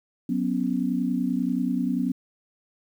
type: chord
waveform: sine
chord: F# suspended fourth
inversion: none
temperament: equal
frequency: 185 / 246.9 / 277.2 Hz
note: F#3 / B3 / C#4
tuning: 0 / 0 / 0 cents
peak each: -28 / -25 / -28 dBFS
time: 0.29-2.12 s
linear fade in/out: 5 ms
effects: 9-bit